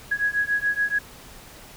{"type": "beating tone pair", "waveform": "sine", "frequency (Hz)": [1661, 1668], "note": ["G#6", "G#6"], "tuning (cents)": [0, 7], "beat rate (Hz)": 7, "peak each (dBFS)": -24, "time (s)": [0.11, 0.99], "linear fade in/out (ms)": 10, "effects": ["pink hiss -45 dBFS RMS until 1.76 s"]}